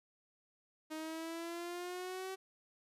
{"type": "exponential sweep", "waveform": "sawtooth", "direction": "up", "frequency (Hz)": [311.1, 382.9], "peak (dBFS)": -37, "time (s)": [0.9, 2.36], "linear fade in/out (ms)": 20, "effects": ["resampled to 32000 Hz"]}